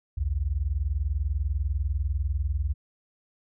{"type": "tone pair together", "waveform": "sine", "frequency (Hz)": [60, 80.09], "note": ["B1", "E2"], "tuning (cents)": [-49, -49], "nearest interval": "perfect fourth", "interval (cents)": 500, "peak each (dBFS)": -27, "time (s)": [0.17, 2.74], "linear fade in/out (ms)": 10, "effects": []}